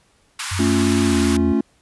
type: high-pass noise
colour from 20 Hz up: pink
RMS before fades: -27 dBFS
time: 0.39-1.37 s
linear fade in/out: 5 ms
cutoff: 940 Hz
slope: 48 dB/octave
type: tone with pitch glide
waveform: sine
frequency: 92.5 to 81.93 Hz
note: F#2 to E2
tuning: 0 to -10 cents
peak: -22 dBFS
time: 0.51-1.53 s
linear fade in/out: 10 ms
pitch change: -210 cents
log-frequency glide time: 1.07-1.16 s
type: chord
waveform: triangle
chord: A augmented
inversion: none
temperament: equal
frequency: 220 / 277.2 / 349.2 Hz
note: A3 / C#4 / E#4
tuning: 0 / 0 / 0 cents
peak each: -17 / -17 / -20 dBFS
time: 0.59-1.61 s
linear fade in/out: 5 ms
effects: pink hiss -59 dBFS RMS until 1.81 s + resampled to 24000 Hz